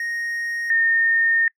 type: tone pair in turn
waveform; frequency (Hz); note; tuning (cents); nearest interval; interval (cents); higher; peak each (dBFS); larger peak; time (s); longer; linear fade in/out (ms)
triangle / sine; 1864.7 / 1829.5; A#6 / A#6; 0 / -33; unison; 33; first; -22 / -15; second; 0-0.7 / 0.7-1.48; second; 2
effects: noise-tail reverb RT60 0.1 s tail -26 dB re dry